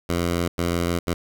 10% pulse tone bursts at uneven times, 86.2 Hz, F2, 22 cents flat, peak -13 dBFS, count 3, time 0.09-0.48 / 0.58-0.99 / 1.07-1.14 s, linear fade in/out 5 ms, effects none

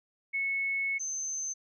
sine tone pair in turn, 2200 / 6223 Hz, C#7 / G8, -14 / -14 cents, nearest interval octave + tritone, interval 1800 cents, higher second, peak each -28 / -32 dBFS, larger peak first, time 0.33-0.99 / 0.99-1.54 s, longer first, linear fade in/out 20 ms, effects none

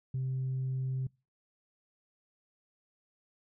sine tone, 130.81 Hz, C3, in tune, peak -29 dBFS, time 0.14-1.07 s, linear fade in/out 5 ms, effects noise-tail reverb RT60 0.3 s tail -26 dB re dry + tanh soft clip ceiling -28 dBFS

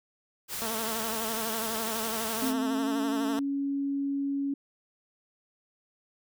white noise, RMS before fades -35 dBFS, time 0.48-2.54 s, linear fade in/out 50 ms
10% pulse tone with vibrato, 223.1 Hz, A3, 24 cents sharp, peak -24 dBFS, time 0.62-3.39 s, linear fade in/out 0 ms, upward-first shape sine, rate 12 Hz, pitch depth 56 cents each way
sine tone with pitch glide, 261.6 to 278.8 Hz, C4 to C#4, 0 to +10 cents, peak -27 dBFS, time 2.42-4.54 s, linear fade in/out 5 ms, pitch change +110 cents, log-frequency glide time 2.62-2.93 s
effects none

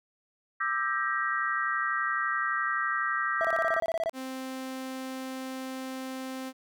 sine chord, E half-diminished seventh, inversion third, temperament just, 1186.7 / 1318.5 / 1582.2 / 1898.7 Hz, D6 / E6 / G6 / Bb6, +18 / 0 / +16 / +31 cents, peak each -32 dBFS, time 0.6-3.8 s, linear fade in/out 10 ms
triangle tone bursts, 659.3 Hz, E5, in tune, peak -24 dBFS, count 12, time 3.41-4.095 s, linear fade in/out 0 ms, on 36 ms, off 23 ms
sawtooth tone, 261.6 Hz, C4, in tune, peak -31 dBFS, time 4.13-6.53 s, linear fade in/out 50 ms
effects none

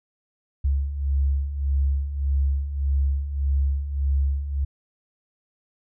sine beating tone pair, 68 / 69.7 Hz, C#2 / C#2, -33 / +10 cents, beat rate 1.7 Hz, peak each -27 / -21 dBFS, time 0.64-4.65 s, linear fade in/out 10 ms, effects none

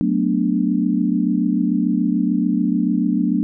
sine chord, B minor seventh, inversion second, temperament equal, 185 / 220 / 246.9 / 293.7 Hz, F#3 / A3 / B3 / D4, 0 / 0 / 0 / 0 cents, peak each -21 dBFS, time 0.01-3.43 s, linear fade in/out 0 ms, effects none

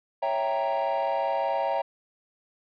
triangle chord, C# diminished seventh, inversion none, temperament equal, 554.4 / 659.3 / 784 / 932.3 Hz, C#5 / E5 / G5 / Bb5, 0 / 0 / 0 / 0 cents, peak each -27 dBFS, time 0.22-1.82 s, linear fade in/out 10 ms, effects tanh soft clip ceiling -17 dBFS + resampled to 11025 Hz

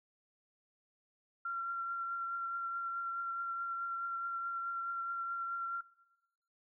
sine tone with vibrato, 1370 Hz, F6, 34 cents flat, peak -35 dBFS, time 1.45-5.81 s, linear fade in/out 5 ms, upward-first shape triangle, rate 4.7 Hz, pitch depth 14 cents each way, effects noise-tail reverb RT60 1.0 s tail -21 dB re dry

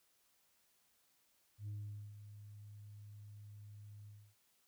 sine tone with ADSR envelope, 103.8 Hz, G#2, in tune, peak -39 dBFS, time 1.58-4.35 s, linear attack 97 ms, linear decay 460 ms, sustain -12 dB, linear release 280 ms, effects tanh soft clip ceiling -40 dBFS + white hiss -75 dBFS RMS until 4.67 s

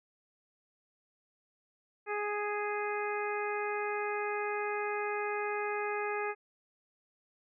harmonic tone, 415.3 Hz, G#4, in tune, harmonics 1 / 2 / 3 / 4 / 5 / 6, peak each -35 / -38 / -40 / -41 / -42 / -43 dBFS, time 2.06-6.35 s, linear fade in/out 50 ms, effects none

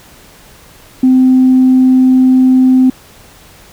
sine tone, 257.9 Hz, C4, 25 cents flat, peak -3 dBFS, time 1.03-2.9 s, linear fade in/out 5 ms, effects tanh soft clip ceiling 0 dBFS + pink hiss -40 dBFS RMS until 3.72 s

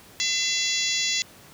harmonic tone with a mistuned harmonic, 677 Hz, E5, 46 cents sharp, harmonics 3 / 4 / 5 / 6 / 7 / 8 / 9 / 10, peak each -31 / -32 / -29 / -30 / -32 / -34 / -31 / -30 dBFS, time 0.2-1.22 s, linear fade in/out 0 ms, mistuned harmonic 10, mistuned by +29 cents, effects pink hiss -49 dBFS RMS until 1.53 s + high-pass 80 Hz 12 dB/octave

